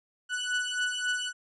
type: beating tone pair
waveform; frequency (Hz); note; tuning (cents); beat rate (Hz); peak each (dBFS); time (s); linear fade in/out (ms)
30% pulse; 1480 / 1483.7; F#6 / F#6; 0 / +4; 3.7; -29 / -28; 0.29-1.33; 50
effects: resampled to 24000 Hz